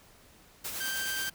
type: noise with tremolo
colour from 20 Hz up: white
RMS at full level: -36 dBFS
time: 0.64-1.3 s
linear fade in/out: 10 ms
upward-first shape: sine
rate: 9.4 Hz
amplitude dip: 35%
type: tone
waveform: sawtooth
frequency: 1568 Hz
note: G6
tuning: in tune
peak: -29 dBFS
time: 0.8-1.3 s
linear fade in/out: 10 ms
effects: pink hiss -58 dBFS RMS until 1.34 s